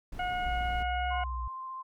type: noise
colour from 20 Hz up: brown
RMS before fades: -41 dBFS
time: 0.12-0.83 s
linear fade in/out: 5 ms
type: harmonic tone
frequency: 724 Hz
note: F#5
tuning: 38 cents flat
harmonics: 1 / 2 / 3 / 4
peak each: -31 / -37 / -41 / -43 dBFS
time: 0.19-1.24 s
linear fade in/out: 5 ms
type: linear two-way sweep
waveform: sine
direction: up then down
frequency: 56.3 to 66.3 to 58.9 Hz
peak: -33 dBFS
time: 0.45-1.48 s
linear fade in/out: 5 ms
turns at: 1.15 s
type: tone with vibrato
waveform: sine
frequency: 1046.5 Hz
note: C6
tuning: in tune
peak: -37 dBFS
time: 1.1-1.83 s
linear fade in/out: 20 ms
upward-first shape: square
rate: 15 Hz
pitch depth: 8 cents each way
effects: none